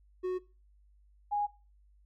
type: tone pair in turn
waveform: triangle / sine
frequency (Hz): 367.5 / 824.1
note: F#4 / G#5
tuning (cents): -12 / -14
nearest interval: octave + major second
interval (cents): 1398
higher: second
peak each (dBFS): -28 / -28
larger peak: neither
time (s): 0.23-0.39 / 1.31-1.47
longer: neither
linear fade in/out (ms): 20
effects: noise-tail reverb RT60 0.3 s tail -19 dB re dry + added 50 Hz sine -60 dBFS peak until 2.05 s